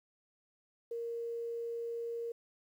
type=tone with quantisation; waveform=sine; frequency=466.2 Hz; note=A#4; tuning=in tune; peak=-36 dBFS; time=0.91-2.32 s; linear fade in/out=5 ms; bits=11; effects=none